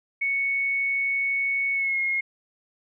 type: tone with pitch glide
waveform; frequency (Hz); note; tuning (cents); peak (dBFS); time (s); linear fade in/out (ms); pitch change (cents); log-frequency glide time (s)
sine; 2217 to 2153; C#7 to C7; 0 to +49; -22; 0.21-2.21; 10; -51; 1.73-1.99
effects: none